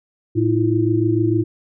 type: tone cluster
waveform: sine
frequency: 111.3 / 318.1 / 344.8 Hz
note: A2 / D#4 / F4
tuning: +20 / +38 / -22 cents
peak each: -19 dBFS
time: 0.35-1.44 s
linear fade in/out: 20 ms
effects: none